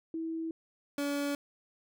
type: tone pair in turn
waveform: sine / 30% pulse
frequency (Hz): 325.4 / 285.3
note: E4 / C#4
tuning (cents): -22 / +50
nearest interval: major second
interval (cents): 228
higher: first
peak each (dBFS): -33 / -28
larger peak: second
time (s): 0.14-0.51 / 0.98-1.35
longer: neither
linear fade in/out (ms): 2
effects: none